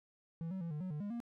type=tone with pitch steps; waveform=triangle; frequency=165.3 / 189.6 / 168.1 / 149.8 / 185.1 / 149.5 / 204.3 / 235.9 Hz; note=E3 / F#3 / E3 / D3 / F#3 / D3 / G#3 / A#3; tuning=+5 / +43 / +34 / +35 / +1 / +31 / -28 / +21 cents; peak=-36 dBFS; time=0.41-1.202 s; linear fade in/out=0 ms; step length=99 ms; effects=none